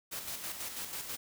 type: noise with tremolo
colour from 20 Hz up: white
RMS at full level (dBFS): -39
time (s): 0.11-1.17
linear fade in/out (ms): 20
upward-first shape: square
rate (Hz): 6.1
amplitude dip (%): 45
effects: none